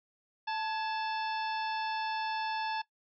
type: harmonic tone with a mistuned harmonic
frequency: 880 Hz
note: A5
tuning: in tune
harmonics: 1 / 2 / 3 / 4 / 5 / 6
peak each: -33 / -39 / -43 / -45 / -47 / -49 dBFS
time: 0.47-2.82 s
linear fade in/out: 10 ms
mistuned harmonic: 2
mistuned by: -81 cents
effects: noise-tail reverb RT60 0.1 s tail -18 dB re dry